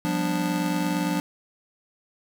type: chord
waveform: square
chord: G dominant seventh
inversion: third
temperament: just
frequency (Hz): 176.4 / 196 / 245 / 294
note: F3 / G3 / B3 / D4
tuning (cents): +18 / 0 / -14 / +2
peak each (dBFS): -28 / -33 / -34 / -28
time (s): 0.05-1.2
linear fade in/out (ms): 0
effects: none